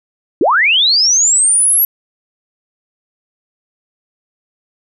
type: linear sweep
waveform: sine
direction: up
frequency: 261.6 to 11760 Hz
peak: -8 dBFS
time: 0.41-1.85 s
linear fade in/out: 2 ms
effects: none